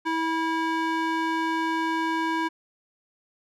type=tone with band-pass filter; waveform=square; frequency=325 Hz; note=E4; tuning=24 cents flat; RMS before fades=-26 dBFS; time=0.05-2.49 s; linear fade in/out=20 ms; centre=1200 Hz; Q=0.99; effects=none